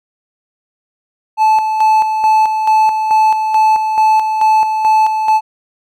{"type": "tone with tremolo", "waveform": "triangle", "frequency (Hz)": 870, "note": "A5", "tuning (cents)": -20, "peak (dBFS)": -5, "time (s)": [1.37, 5.41], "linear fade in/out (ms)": 50, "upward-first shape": "square", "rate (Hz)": 2.3, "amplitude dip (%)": 50, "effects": []}